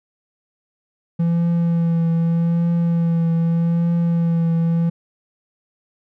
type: tone with vibrato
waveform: triangle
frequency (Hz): 168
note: E3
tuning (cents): +33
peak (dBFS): -13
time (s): 1.19-4.9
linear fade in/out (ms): 10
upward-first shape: triangle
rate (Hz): 0.82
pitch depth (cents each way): 25
effects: none